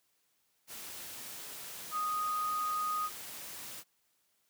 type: tone in noise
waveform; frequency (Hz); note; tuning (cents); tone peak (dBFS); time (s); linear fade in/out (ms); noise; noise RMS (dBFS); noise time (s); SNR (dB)
sine; 1243; D#6; -2; -31; 1.91-3.1; 50; white; -45; 0.67-3.84; +11
effects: white hiss -75 dBFS RMS until 4.49 s + high-pass 80 Hz 12 dB/octave